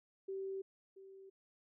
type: tone with echo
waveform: sine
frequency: 386.4 Hz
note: G4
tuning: 25 cents flat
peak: -39 dBFS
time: 0.28-0.62 s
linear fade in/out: 10 ms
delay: 680 ms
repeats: 1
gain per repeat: -14 dB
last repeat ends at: 1.3 s
effects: none